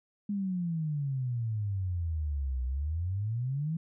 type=exponential two-way sweep; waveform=sine; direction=down then up; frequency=207.7 to 61.74 to 167.2 Hz; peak=-29 dBFS; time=0.29-3.77 s; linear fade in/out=5 ms; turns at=2.64 s; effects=none